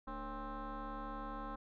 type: tone with frequency modulation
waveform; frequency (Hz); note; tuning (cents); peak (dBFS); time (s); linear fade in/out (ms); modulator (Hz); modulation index
sine; 546; C#5; -26; -39; 0.07-1.56; 10; 255; 3
effects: tanh soft clip ceiling -39 dBFS